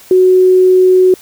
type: tone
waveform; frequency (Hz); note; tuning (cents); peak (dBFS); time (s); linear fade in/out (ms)
sine; 370; F#4; 0; -4; 0.11-1.14; 2
effects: white hiss -39 dBFS RMS until 1.21 s